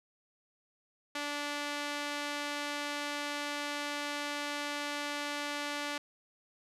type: tone with band-pass filter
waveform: sawtooth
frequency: 291.1 Hz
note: D4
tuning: 15 cents flat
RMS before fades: -37 dBFS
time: 1.15-5.98 s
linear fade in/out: 5 ms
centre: 2800 Hz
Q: 0.56
effects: resampled to 32000 Hz